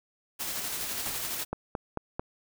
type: noise with tremolo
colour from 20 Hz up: white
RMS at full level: -33 dBFS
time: 0.39-1.45 s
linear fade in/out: 20 ms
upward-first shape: square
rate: 12 Hz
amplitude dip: 25%
type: noise with exponential decay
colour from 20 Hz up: pink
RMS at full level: -33 dBFS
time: 1.06-1.21 s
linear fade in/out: 2 ms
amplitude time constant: 31 ms
type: click train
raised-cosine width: 1 ms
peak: -17 dBFS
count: 4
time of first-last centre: 1.53-2.195 s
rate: 4.51 Hz
effects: none